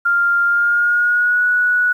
sine tone with pitch glide, 1396.9 to 1468.9 Hz, F6 to F#6, 0 to -13 cents, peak -12 dBFS, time 0.05-1.93 s, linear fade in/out 10 ms, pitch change +87 cents, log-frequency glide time 0.45-1.45 s, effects 8-bit

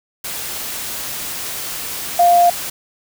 sine tone in noise, 698.5 Hz, F5, in tune, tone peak -8 dBFS, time 2.19-2.5 s, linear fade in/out 5 ms, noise white, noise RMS -26 dBFS, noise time 0.24-2.7 s, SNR +15 dB, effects none

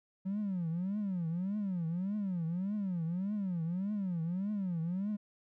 triangle tone with vibrato, 185 Hz, F#3, in tune, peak -29 dBFS, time 0.25-5.17 s, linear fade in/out 20 ms, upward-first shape triangle, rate 1.7 Hz, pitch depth 260 cents each way, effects tanh soft clip ceiling -28 dBFS

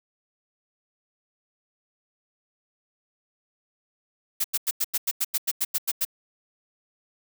blue noise bursts, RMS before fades -24 dBFS, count 13, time 4.4-6.051 s, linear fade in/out 10 ms, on 43 ms, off 91 ms, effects none

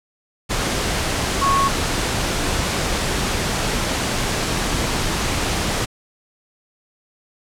sine tone in noise, 1102 Hz, C#6, 11 cents flat, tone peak -15 dBFS, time 1.41-1.69 s, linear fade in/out 20 ms, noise pink, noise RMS -21 dBFS, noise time 0.49-5.86 s, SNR +3 dB, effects low-pass 9000 Hz 12 dB/octave

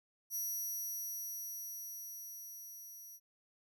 5% pulse tone with level ramp, 5800 Hz, F#8, 35 cents flat, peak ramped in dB -30 to -45 dBFS, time 0.3-3.2 s, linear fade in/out 50 ms, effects none

